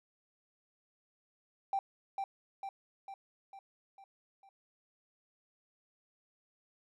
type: tone with echo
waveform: triangle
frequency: 784 Hz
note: G5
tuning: in tune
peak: -26 dBFS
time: 1.73-1.79 s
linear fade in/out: 2 ms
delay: 450 ms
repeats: 6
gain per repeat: -5 dB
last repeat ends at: 4.49 s
effects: tanh soft clip ceiling -27 dBFS